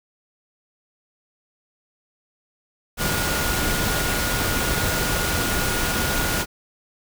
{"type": "tone in noise", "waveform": "sine", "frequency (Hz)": 1436, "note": "F6", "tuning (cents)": 48, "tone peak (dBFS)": -29, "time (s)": [2.97, 6.46], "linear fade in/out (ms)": 50, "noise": "pink", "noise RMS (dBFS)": -23, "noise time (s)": [2.97, 6.46], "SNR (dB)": -9, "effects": []}